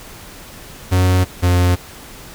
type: tone pair in turn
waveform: 45% pulse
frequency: 91.9 / 89.34 Hz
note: F#2 / F2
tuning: -11 / +40 cents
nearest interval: unison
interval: 49 cents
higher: first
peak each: -11 dBFS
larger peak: neither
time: 0.91-1.25 / 1.42-1.76 s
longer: neither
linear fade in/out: 20 ms
effects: pink hiss -37 dBFS RMS until 2.34 s